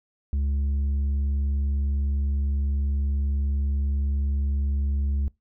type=tone with tanh clipping; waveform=sine; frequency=70.1 Hz; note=C#2; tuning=20 cents sharp; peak=-23 dBFS; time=0.33-5.28 s; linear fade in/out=0 ms; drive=5 dB; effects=noise-tail reverb RT60 0.2 s tail -23 dB re dry

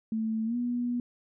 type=tone with pitch glide; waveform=sine; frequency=221.3 to 242.7 Hz; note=A3 to B3; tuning=+10 to -30 cents; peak=-27 dBFS; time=0.12-1 s; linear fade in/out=2 ms; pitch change=+160 cents; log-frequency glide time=0.45-0.56 s; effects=none

